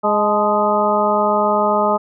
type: harmonic tone with a mistuned harmonic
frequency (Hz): 207.7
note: G#3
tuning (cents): 0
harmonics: 1 / 2 / 3 / 4 / 5 / 6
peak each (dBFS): -23 / -22 / -18 / -19 / -23 / -20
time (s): 0.03-1.98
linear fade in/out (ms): 20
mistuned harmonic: 4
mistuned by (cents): +55
effects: none